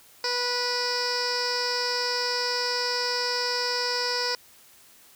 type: tone with low-pass filter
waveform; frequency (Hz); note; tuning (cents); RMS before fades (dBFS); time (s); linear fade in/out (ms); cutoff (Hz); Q
15% pulse; 490; B4; -14; -27; 0.24-4.35; 2; 5200; 6.8
effects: white hiss -54 dBFS RMS until 5.15 s